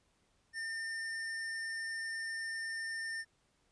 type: tone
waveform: square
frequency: 1807 Hz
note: A6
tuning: 46 cents sharp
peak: -38 dBFS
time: 0.53-3.25 s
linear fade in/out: 50 ms
effects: pink hiss -74 dBFS RMS until 3.71 s + resampled to 22050 Hz